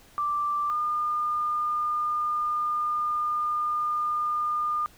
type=tone pair in turn; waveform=sine; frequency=1174.7 / 1211.2 Hz; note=D6 / D#6; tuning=0 / -47 cents; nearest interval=minor second; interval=53 cents; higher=second; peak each=-24 dBFS; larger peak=neither; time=0.18-0.7 / 0.7-4.86 s; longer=second; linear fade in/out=0 ms; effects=pink hiss -55 dBFS RMS until 4.97 s